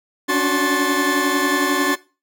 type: tone cluster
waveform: 40% pulse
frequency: 280.5 / 291.6 / 369.7 / 1064 / 1752 Hz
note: C#4 / D4 / F#4 / C6 / A6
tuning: +21 / -12 / -1 / +29 / -8 cents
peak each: -22 dBFS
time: 0.28-1.96 s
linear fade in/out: 20 ms
effects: noise-tail reverb RT60 0.3 s tail -19 dB re dry